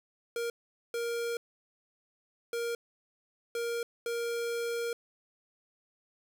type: tone bursts at uneven times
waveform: square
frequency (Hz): 468.8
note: A#4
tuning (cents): +10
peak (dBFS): -32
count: 5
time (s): 0.36-0.5 / 0.94-1.37 / 2.53-2.75 / 3.55-3.83 / 4.06-4.93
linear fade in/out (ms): 2
effects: none